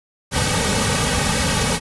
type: noise with comb filter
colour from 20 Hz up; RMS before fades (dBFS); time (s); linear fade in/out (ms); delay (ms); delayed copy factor
pink; -19; 0.31-1.8; 50; 2.9; -0.9
effects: resampled to 24000 Hz